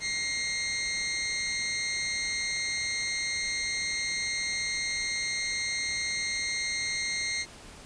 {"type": "tone pair together", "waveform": "20% pulse", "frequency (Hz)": [1910, 2118], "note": ["A#6", "C7"], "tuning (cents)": [42, 21], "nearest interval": "major second", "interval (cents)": 179, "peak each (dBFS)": [-33, -24], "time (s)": [0, 7.46], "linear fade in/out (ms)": 50, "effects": ["pink hiss -48 dBFS RMS until 7.85 s", "resampled to 22050 Hz"]}